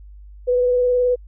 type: tone with vibrato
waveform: sine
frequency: 495.4 Hz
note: B4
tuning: 5 cents sharp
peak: -14 dBFS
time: 0.47-1.16 s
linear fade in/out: 20 ms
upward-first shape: sine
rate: 19 Hz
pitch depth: 17 cents each way
effects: added 50 Hz sine -38 dBFS peak until 1.27 s